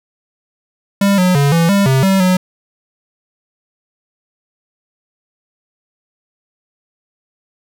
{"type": "tone with pitch steps", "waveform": "square", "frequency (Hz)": [199.2, 182.2, 141.7, 167, 199.4, 132.8, 192.8, 183.7], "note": ["G3", "F#3", "C#3", "E3", "G3", "C3", "G3", "F#3"], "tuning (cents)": [28, -26, 38, 23, 30, 26, -28, -12], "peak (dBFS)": -10, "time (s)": [1.01, 2.37], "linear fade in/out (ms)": 5, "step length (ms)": 170, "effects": []}